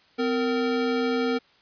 square tone pair together, 255.5 / 462.4 Hz, C4 / A#4, -41 / -14 cents, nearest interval minor seventh, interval 1027 cents, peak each -26 dBFS, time 0.18-1.39 s, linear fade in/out 20 ms, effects white hiss -59 dBFS RMS until 1.61 s + resampled to 11025 Hz

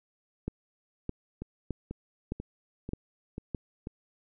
two click trains, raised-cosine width 3 ms, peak -24 / -19 dBFS, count 6 / 6, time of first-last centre 1.42-3.871 / 0.48-3.547 s, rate 2.04 / 1.63 Hz, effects none

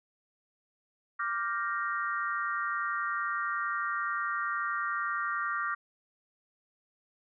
sine chord, G minor seventh, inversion second, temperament equal, 1174.7 / 1396.9 / 1568 / 1864.7 Hz, D6 / F6 / G6 / Bb6, 0 / 0 / 0 / 0 cents, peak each -33 / -34 / -39 / -37 dBFS, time 1.19-5.75 s, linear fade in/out 10 ms, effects none

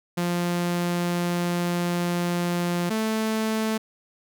sawtooth tone pair in turn, 174.61 / 219.6 Hz, F3 / A3, 0 / -3 cents, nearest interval major third, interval 397 cents, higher second, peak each -19 dBFS, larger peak neither, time 0.17-2.9 / 2.9-3.78 s, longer first, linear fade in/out 10 ms, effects none

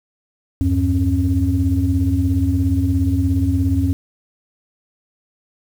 sine tone cluster, 80.4 / 97.4 / 271.4 Hz, E2 / G2 / C#4, -43 / -11 / -36 cents, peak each -18 dBFS, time 0.61-3.93 s, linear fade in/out 0 ms, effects tanh soft clip ceiling -6 dBFS + 7-bit

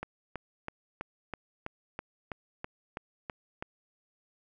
click train, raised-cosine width 0.5 ms, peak -21 dBFS, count 12, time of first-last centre 0.03-3.625 s, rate 3.06 Hz, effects none

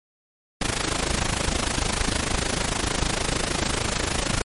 pink noise with amplitude modulation, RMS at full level -21 dBFS, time 0.61-4.42 s, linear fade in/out 5 ms, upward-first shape sine, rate 26.6 Hz, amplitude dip 80%, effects MP3 48 kbps

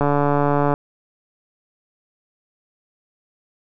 click train, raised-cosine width 1 ms, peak -5 dBFS, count 106, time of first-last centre 0.01-0.739 s, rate 144 Hz, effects none

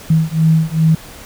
sine beating tone pair, 158.8 / 161.3 Hz, D#3 / E3, +36 / -37 cents, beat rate 2.5 Hz, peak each -13 dBFS, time 0.1-0.95 s, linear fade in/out 5 ms, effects pink hiss -36 dBFS RMS until 1.25 s

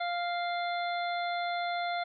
harmonic tone with a mistuned harmonic, 698.5 Hz, F5, in tune, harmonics 1 / 2 / 3 / 5 / 6, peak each -31 / -39 / -39 / -43 / -46 dBFS, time 0-2.04 s, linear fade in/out 10 ms, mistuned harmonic 6, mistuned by -20 cents, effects none

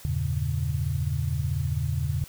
sine chord, E diminished seventh, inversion none, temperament equal with one note detuned, 82.41 / 98 / 116.54 / 140.93 Hz, E2 / G2 / Bb2 / Db3, 0 / 0 / 0 / +29 cents, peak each -29 / -33 / -31 / -28 dBFS, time 0.05-2.24 s, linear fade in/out 0 ms, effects white hiss -48 dBFS RMS until 2.28 s

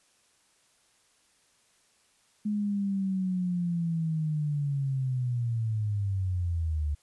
sine linear sweep, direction down, 211 to 72 Hz, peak -26 dBFS, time 2.45-6.95 s, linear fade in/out 10 ms, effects white hiss -66 dBFS RMS until 7.02 s + resampled to 24000 Hz

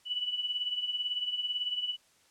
sine tone with tremolo, 2960 Hz, F#7, in tune, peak -27 dBFS, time 0.05-1.97 s, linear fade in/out 50 ms, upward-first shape triangle, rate 18 Hz, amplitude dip 75%, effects white hiss -65 dBFS RMS until 2.3 s + low-pass 9000 Hz 12 dB/octave

